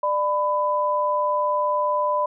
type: tone pair together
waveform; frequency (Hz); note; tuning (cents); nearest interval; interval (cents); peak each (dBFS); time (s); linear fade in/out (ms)
sine; 595.2 / 1000; D5 / B5; +23 / +21; major sixth; 898; -23 / -21; 0.03-2.26; 5
effects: none